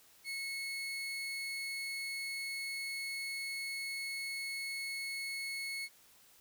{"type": "tone", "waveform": "30% pulse", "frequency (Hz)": 2190, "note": "C#7", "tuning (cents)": -22, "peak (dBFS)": -35, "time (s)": [0.24, 5.89], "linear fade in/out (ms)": 50, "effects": ["white hiss -63 dBFS RMS until 6.4 s"]}